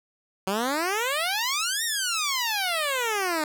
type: exponential two-way sweep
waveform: 10% pulse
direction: up then down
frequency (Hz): 185 to 1898 to 298.7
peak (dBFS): -16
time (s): 0.47-3.44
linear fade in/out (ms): 2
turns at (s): 1.84
effects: none